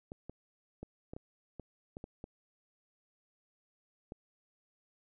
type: clicks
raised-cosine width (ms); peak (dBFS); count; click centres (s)
2; -30; 10; 0.119 / 0.296 / 0.83 / 1.135 / 1.165 / 1.597 / 1.969 / 2.041 / 2.241 / 4.121
effects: none